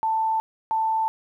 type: tone pair in turn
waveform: sine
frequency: 886 / 886 Hz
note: A5 / A5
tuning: +12 / +12 cents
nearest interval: unison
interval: 0 cents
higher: neither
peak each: -20 / -20 dBFS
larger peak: neither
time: 0.03-0.4 / 0.71-1.08 s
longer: neither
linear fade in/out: 0 ms
effects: 10-bit